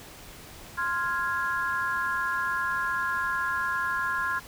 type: chord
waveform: sine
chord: F minor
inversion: second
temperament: equal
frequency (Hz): 1046.5 / 1396.9 / 1661.2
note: C6 / F6 / Ab6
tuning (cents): 0 / 0 / 0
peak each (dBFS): -30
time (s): 0.77-4.4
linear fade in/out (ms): 20
effects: pink hiss -46 dBFS RMS until 4.47 s